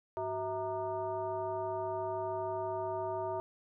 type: tone with frequency modulation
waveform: sine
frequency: 651 Hz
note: E5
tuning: 22 cents flat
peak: -33 dBFS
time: 0.17-3.4 s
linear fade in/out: 0 ms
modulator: 275 Hz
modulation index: 1.3
effects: none